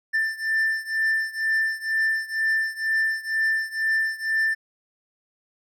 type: beating tone pair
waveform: triangle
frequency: 1777 / 1779.1 Hz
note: A6 / A6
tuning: +17 / +19 cents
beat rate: 2.1 Hz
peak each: -22 / -24 dBFS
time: 0.13-4.55 s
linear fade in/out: 20 ms
effects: none